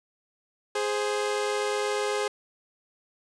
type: tone pair together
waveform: sawtooth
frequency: 415.3 / 523.3 Hz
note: G#4 / C5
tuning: 0 / 0 cents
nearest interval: major third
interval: 400 cents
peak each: -23 / -27 dBFS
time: 0.75-2.28 s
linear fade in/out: 5 ms
effects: resampled to 22050 Hz